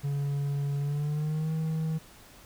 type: tone with pitch glide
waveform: triangle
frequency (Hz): 141.7 to 159.05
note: C#3 to D#3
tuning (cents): +38 to +38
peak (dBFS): -25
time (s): 0.03-1.99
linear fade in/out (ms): 20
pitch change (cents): +200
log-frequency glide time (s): 0.78-1.52
effects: pink hiss -53 dBFS RMS until 2.45 s